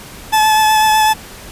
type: tone with vibrato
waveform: 40% pulse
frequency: 865 Hz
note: A5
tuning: 30 cents flat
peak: -8 dBFS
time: 0.32-1.14 s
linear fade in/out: 20 ms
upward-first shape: triangle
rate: 8 Hz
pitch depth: 18 cents each way
effects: pink hiss -34 dBFS RMS until 1.51 s + resampled to 32000 Hz